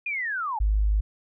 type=linear sweep; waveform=sine; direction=down; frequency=2477 to 812 Hz; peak=-26 dBFS; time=0.06-0.59 s; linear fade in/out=5 ms
type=tone; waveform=sine; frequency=51.91 Hz; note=G#1; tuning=in tune; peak=-19 dBFS; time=0.6-1.01 s; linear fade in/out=10 ms
effects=none